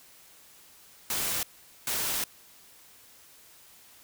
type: noise bursts at uneven times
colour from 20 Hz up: white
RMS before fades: -30 dBFS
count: 2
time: 1.1-1.43 / 1.87-2.24 s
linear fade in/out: 2 ms
effects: white hiss -55 dBFS RMS until 4.03 s